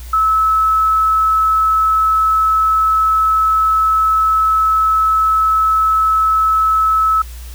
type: tone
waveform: sine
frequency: 1300 Hz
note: E6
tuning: 24 cents flat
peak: -10 dBFS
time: 0.13-7.22 s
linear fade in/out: 5 ms
effects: added 60 Hz sine -28 dBFS peak until 7.54 s + white hiss -40 dBFS RMS until 7.54 s